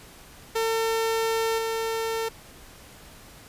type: tone with level steps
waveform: sawtooth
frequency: 450 Hz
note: A4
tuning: 39 cents sharp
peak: -19 / -22 dBFS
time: 0.55-2.29 s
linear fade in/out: 10 ms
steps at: 1.58 s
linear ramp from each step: 5 ms
effects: pink hiss -48 dBFS RMS until 3.48 s + resampled to 32000 Hz